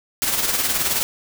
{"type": "noise with tremolo", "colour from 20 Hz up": "white", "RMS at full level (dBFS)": -19, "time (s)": [0.22, 1.03], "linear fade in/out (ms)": 0, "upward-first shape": "sine", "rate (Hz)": 19, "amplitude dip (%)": 50, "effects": []}